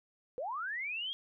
sine linear sweep, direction up, 466.2 to 3289 Hz, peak -35 dBFS, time 0.38-1.13 s, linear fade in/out 0 ms, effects none

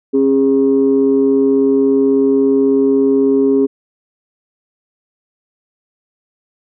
sine tone pair together, 270.9 / 409.1 Hz, C#4 / G#4, -40 / -26 cents, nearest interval perfect fifth, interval 714 cents, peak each -11 dBFS, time 0.13-3.67 s, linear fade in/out 20 ms, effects tanh soft clip ceiling -3 dBFS

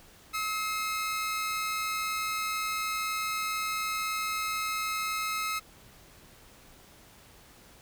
sawtooth tone pair together, 1287 / 2117 Hz, E6 / C7, -42 / +20 cents, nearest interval major sixth, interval 862 cents, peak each -27 / -33 dBFS, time 0.33-5.6 s, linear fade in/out 20 ms, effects pink hiss -55 dBFS RMS until 7.81 s

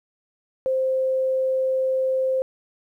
sine tone, 523.3 Hz, C5, in tune, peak -19 dBFS, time 0.66-2.42 s, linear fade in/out 0 ms, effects 10-bit

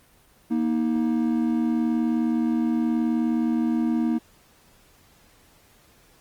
triangle tone pair together, 236.4 / 315.5 Hz, A#3 / D#4, +24 / +24 cents, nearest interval perfect fourth, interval 500 cents, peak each -20 / -23 dBFS, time 0.5-4.19 s, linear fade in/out 20 ms, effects pink hiss -57 dBFS RMS until 6.2 s + Opus 24 kbps

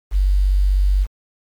sine tone with quantisation, 48.01 Hz, G1, 35 cents flat, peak -12 dBFS, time 0.11-1.07 s, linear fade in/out 50 ms, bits 7, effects MP3 96 kbps

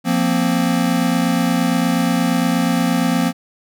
square chord, F suspended fourth, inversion none, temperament equal, 174.61 / 233.1 / 261.6 Hz, F3 / Bb3 / C4, 0 / 0 / 0 cents, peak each -20 dBFS, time 0.04-3.33 s, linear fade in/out 50 ms, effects none

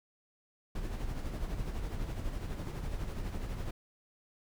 brown noise with tremolo, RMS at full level -35 dBFS, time 0.75-3.71 s, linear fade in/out 5 ms, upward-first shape sine, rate 12 Hz, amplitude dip 45%, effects none

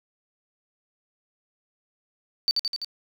sine tone with echo, 4589 Hz, D8, 41 cents flat, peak -17 dBFS, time 2.48-2.51 s, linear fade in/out 0 ms, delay 84 ms, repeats 4, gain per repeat -3 dB, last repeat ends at 2.846 s, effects tanh soft clip ceiling -14 dBFS + 9-bit

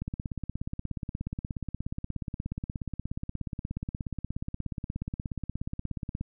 click train, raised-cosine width 5 ms, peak -21 dBFS, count 105, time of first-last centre 0.02-6.21 s, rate 16.8 Hz, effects none

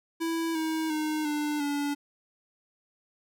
square tone with pitch steps, 329.6 / 318.6 / 307.9 / 297.6 / 287.6 Hz, E4 / D#4 / D#4 / D4 / D4, 0 / +41 / -18 / +23 / -36 cents, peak -28 dBFS, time 0.2-1.95 s, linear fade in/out 20 ms, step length 350 ms, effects none

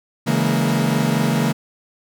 40% pulse chord, A# half-diminished seventh, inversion first, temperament equal with one note detuned, 140.69 / 164.81 / 207.7 / 233.1 Hz, C#3 / E3 / G#3 / A#3, +26 / 0 / 0 / 0 cents, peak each -21 / -21 / -23 / -20 dBFS, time 0.26-1.53 s, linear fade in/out 20 ms, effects none

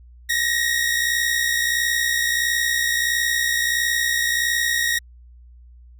sawtooth tone pair together, 1838.5 / 1900 Hz, A#6 / A#6, -24 / +33 cents, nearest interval minor second, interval 57 cents, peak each -20 / -17 dBFS, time 0.29-4.99 s, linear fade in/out 10 ms, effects added 60 Hz sine -43 dBFS peak until 5.99 s

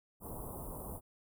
pink band-stop noise, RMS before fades -44 dBFS, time 0.2-1.01 s, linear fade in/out 50 ms, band 1100 to 9400 Hz, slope 48 dB/octave, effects none

